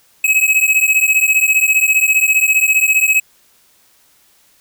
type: beating tone pair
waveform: square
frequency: 2550 / 2565 Hz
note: D#7 / E7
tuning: +42 / -48 cents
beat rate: 15 Hz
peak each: -14 dBFS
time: 0.24-3.2 s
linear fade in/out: 5 ms
effects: white hiss -53 dBFS RMS until 4.6 s

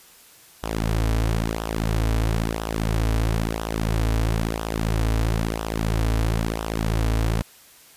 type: tone with flanger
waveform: sawtooth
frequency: 55.1 Hz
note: A1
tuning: 3 cents sharp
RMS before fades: -23 dBFS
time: 0.63-7.42 s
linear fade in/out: 0 ms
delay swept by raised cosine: 0.44 to 5.64 ms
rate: 1 Hz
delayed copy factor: -0.7
effects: white hiss -50 dBFS RMS until 7.96 s + resampled to 32000 Hz

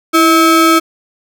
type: ring-modulated tone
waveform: square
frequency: 483 Hz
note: B4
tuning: 39 cents flat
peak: -4 dBFS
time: 0.13-0.8 s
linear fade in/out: 20 ms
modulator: 812 Hz
effects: none

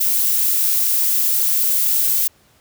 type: noise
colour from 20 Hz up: violet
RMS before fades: -17 dBFS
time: 0-2.28 s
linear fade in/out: 10 ms
effects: pink hiss -55 dBFS RMS until 2.6 s + high-pass 60 Hz 12 dB/octave

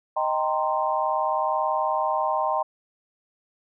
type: chord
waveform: sine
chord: C minor seventh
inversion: first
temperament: equal with one note detuned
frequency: 622.3 / 784 / 925.9 / 1046.5 Hz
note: Eb5 / G5 / Bb5 / C6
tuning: 0 / 0 / -12 / 0 cents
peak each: -27 dBFS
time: 0.16-2.63 s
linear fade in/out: 10 ms
effects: none

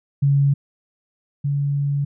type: tone pair in turn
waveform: sine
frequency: 140.3 / 142.01 Hz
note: C#3 / C#3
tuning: +21 / +42 cents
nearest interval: unison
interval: 21 cents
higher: second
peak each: -13 / -18 dBFS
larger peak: first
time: 0.22-0.54 / 1.44-2.05 s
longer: second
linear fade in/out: 10 ms
effects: none

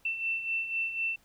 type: beating tone pair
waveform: sine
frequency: 2678 / 2682 Hz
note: E7 / E7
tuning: +27 / +29 cents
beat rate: 4 Hz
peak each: -37 / -30 dBFS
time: 0.05-1.16 s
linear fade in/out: 5 ms
effects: pink hiss -65 dBFS RMS until 1.24 s

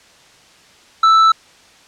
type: tone with hard clipping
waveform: sine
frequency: 1318.5 Hz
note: E6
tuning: in tune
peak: -9 dBFS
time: 1.03-1.32 s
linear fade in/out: 5 ms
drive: 6 dB
effects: white hiss -47 dBFS RMS until 1.87 s + low-pass 6000 Hz 12 dB/octave

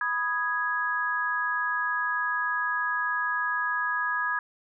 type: chord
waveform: sine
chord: G# minor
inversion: first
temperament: equal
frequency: 987.8 / 1244.5 / 1661.2 Hz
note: B5 / D#6 / G#6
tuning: 0 / 0 / 0 cents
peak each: -32 / -31 / -27 dBFS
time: 0.01-4.39 s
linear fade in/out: 2 ms
effects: none

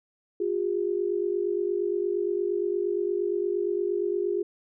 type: tone pair together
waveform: sine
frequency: 356.1 / 404.7 Hz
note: F4 / G#4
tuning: +34 / -45 cents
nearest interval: major second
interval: 221 cents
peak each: -27 dBFS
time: 0.4-4.43 s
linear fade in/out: 5 ms
effects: none

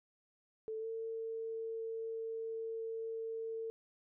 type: tone with pitch glide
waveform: sine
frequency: 440 to 450.5 Hz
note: A4 to A4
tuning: 0 to +41 cents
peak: -38 dBFS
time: 0.68-3.7 s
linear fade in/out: 0 ms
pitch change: +41 cents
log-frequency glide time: 0.79-0.87 s
effects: none

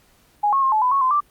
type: tone with pitch steps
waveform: sine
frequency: 829 / 1091 / 1066 / 863 / 1002 / 1102 / 1031 / 1174 Hz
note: G#5 / C#6 / C6 / A5 / B5 / C#6 / C6 / D6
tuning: -3 / -28 / +32 / -34 / +25 / -11 / -26 / -1 cents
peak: -15 dBFS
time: 0.43-1.206 s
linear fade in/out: 10 ms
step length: 97 ms
effects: pink hiss -57 dBFS RMS until 1.3 s + Opus 48 kbps

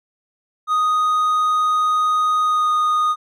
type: tone with pitch glide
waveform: triangle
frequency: 1244.5 to 1234.5 Hz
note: D#6 to D#6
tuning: 0 to -14 cents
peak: -13 dBFS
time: 0.67-3.16 s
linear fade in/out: 50 ms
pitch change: -14 cents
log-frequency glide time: 2.43-2.71 s
effects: none

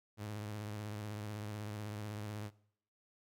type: tone with vibrato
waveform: sawtooth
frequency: 105.3 Hz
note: G#2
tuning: 24 cents sharp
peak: -37 dBFS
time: 0.17-2.51 s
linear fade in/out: 50 ms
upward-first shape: sine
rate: 16 Hz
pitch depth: 58 cents each way
effects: noise-tail reverb RT60 0.7 s tail -22 dB re dry

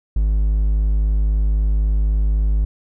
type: tone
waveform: triangle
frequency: 51.91 Hz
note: G#1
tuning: in tune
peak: -12 dBFS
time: 0.16-2.65 s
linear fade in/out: 5 ms
effects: none

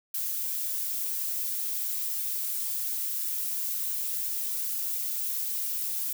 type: noise with flanger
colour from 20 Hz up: violet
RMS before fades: -31 dBFS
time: 0.14-6.13 s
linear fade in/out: 5 ms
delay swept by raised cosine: 1.5 to 4.4 ms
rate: 2.9 Hz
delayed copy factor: -0.55
effects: none

